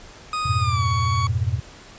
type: tone with pitch glide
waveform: 40% pulse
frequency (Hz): 1244.5 to 1121.6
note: D#6 to C#6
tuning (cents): 0 to +20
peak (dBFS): -22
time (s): 0.33-1.27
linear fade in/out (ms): 2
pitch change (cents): -180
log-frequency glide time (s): 0.59-0.85
type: chord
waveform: sine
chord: F diminished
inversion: none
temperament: equal with one note detuned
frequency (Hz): 87.31 / 103.83 / 121.21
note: F2 / Ab2 / Cb3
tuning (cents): 0 / 0 / -32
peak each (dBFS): -24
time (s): 0.45-1.6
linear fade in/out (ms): 10
effects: pink hiss -44 dBFS RMS until 1.98 s + resampled to 16000 Hz